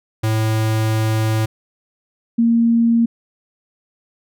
square / sine tone pair in turn, 110 / 231.8 Hz, A2 / A#3, 0 / -10 cents, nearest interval octave + minor second, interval 1290 cents, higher second, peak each -16 / -11 dBFS, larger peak second, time 0.23-1.46 / 2.38-3.06 s, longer first, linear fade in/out 10 ms, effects none

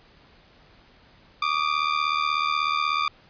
sawtooth ring-modulated tone, 1188 Hz, D6, 20 cents sharp, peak -15 dBFS, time 1.42-3.08 s, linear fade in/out 2 ms, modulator 38.2 Hz, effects pink hiss -55 dBFS RMS until 3.29 s + resampled to 11025 Hz

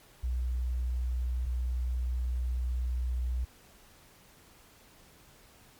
sine tone pair in turn, 61.74 / 61.74 Hz, B1 / B1, 0 / 0 cents, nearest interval unison, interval 0 cents, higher neither, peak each -28 / -28 dBFS, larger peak neither, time 0.23-1.46 / 1.46-3.45 s, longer second, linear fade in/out 10 ms, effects pink hiss -58 dBFS RMS until 5.79 s + MP3 96 kbps

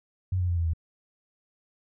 sine tone with pitch steps, 92.7 / 89.7 / 86.79 / 83.98 / 81.26 Hz, F#2 / F2 / F2 / E2 / E2, +4 / +47 / -10 / +33 / -24 cents, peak -23 dBFS, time 0.32-0.735 s, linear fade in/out 5 ms, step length 83 ms, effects none

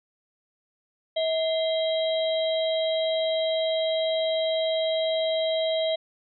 harmonic tone with a mistuned harmonic, 643 Hz, E5, 43 cents flat, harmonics 1 / 3 / 5 / 6, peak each -23 / -39 / -33 / -34 dBFS, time 1.16-5.96 s, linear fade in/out 10 ms, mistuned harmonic 3, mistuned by +120 cents, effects none

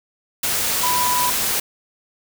sine tone in noise, 987.8 Hz, B5, in tune, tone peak -19 dBFS, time 0.83-1.3 s, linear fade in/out 5 ms, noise white, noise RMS -21 dBFS, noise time 0.43-1.6 s, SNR -1 dB, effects none

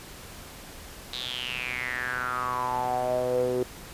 sawtooth tone with band-pass filter sweep, 125.3 Hz, B2, 25 cents sharp, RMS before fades -29 dBFS, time 1.13-3.63 s, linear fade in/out 2 ms, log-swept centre 3900 to 400 Hz, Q 7.8, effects pink hiss -44 dBFS RMS until 3.93 s + resampled to 32000 Hz

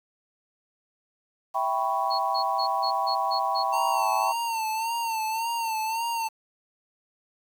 sine chord, C# half-diminished seventh, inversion first, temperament equal, 659.3 / 784 / 987.8 / 1108.7 Hz, E5 / G5 / B5 / C#6, 0 / 0 / 0 / 0 cents, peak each -32 / -27 / -28 / -30 dBFS, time 1.54-4.33 s, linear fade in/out 20 ms
sine tone bursts, 4329 Hz, C#8, 42 cents flat, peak -28 dBFS, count 7, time 2.1-3.637 s, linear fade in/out 20 ms, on 91 ms, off 150 ms
square tone with vibrato, 903 Hz, A5, 45 cents sharp, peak -27 dBFS, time 3.72-6.29 s, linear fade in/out 20 ms, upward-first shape sine, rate 1.8 Hz, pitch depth 61 cents each way
effects 8-bit

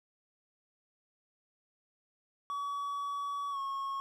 triangle tone with pitch glide, 1135 to 1093.2 Hz, C#6 to C#6, +41 to -24 cents, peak -32 dBFS, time 2.5-4 s, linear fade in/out 0 ms, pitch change -65 cents, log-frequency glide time 3.5-3.59 s, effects none

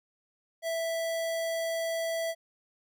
square tone, 659.3 Hz, E5, in tune, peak -30 dBFS, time 0.62-2.35 s, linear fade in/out 50 ms, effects none

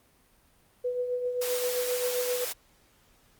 sine tone with tremolo, 494.7 Hz, B4, 3 cents sharp, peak -25 dBFS, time 0.84-2.45 s, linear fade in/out 10 ms, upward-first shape triangle, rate 7.6 Hz, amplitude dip 55%
white high-pass noise, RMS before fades -34 dBFS, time 1.41-2.53 s, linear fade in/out 10 ms, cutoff 370 Hz, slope 24 dB/octave
effects pink hiss -63 dBFS RMS until 3.39 s + Opus 32 kbps

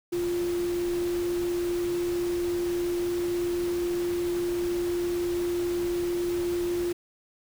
sine tone in noise, 349.2 Hz, F4, in tune, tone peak -25 dBFS, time 0.12-6.93 s, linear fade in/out 10 ms, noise pink, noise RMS -40 dBFS, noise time 0.12-6.93 s, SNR +12 dB, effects none

